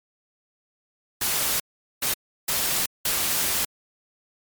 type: noise bursts at uneven times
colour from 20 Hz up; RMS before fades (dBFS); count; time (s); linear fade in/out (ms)
white; -24; 4; 1.21-1.6 / 2.02-2.14 / 2.48-2.86 / 3.05-3.65; 5
effects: MP3 96 kbps